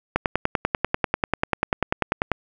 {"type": "click train", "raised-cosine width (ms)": 0.5, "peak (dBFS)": -4, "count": 23, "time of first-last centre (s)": [0.16, 2.317], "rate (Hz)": 10.2, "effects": []}